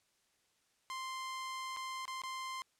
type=tone with dropouts; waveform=sawtooth; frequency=1046 Hz; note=C6; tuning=1 cent flat; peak=-36 dBFS; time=0.9-2.62 s; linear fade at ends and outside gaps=0 ms; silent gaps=1.764-1.77 / 2.054-2.079 / 2.218-2.236 s; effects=white hiss -75 dBFS RMS until 2.79 s + low-pass 9000 Hz 12 dB/octave